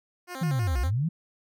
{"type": "tone with vibrato", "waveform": "10% pulse", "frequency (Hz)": 307.1, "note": "D#4", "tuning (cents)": -23, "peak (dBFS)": -27, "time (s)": [0.27, 0.91], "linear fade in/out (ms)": 50, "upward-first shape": "square", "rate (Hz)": 6.2, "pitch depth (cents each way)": 260}
{"type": "linear two-way sweep", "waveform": "sine", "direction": "down then up", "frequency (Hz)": [175, 55, 175], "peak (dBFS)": -23, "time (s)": [0.41, 1.09], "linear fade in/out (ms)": 10, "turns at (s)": 0.8}
{"effects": []}